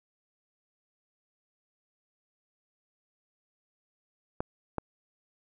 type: clicks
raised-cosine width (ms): 1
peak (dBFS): -16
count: 2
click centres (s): 4.405 / 4.783
effects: none